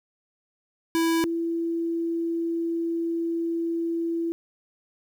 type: tone pair in turn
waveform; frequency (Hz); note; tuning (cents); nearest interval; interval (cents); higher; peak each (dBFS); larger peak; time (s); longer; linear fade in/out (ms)
square / sine; 329.6 / 334.2; E4 / E4; 0 / +24; unison; 24; second; -21 / -24; first; 0.95-1.24 / 1.24-4.32; second; 0
effects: 10-bit